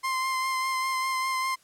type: tone with vibrato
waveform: 30% pulse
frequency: 1046.5 Hz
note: C6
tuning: in tune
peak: -23 dBFS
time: 0.03-1.56 s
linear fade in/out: 20 ms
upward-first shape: sine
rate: 5 Hz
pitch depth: 17 cents each way
effects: white hiss -61 dBFS RMS until 1.63 s + low-pass 11000 Hz 12 dB/octave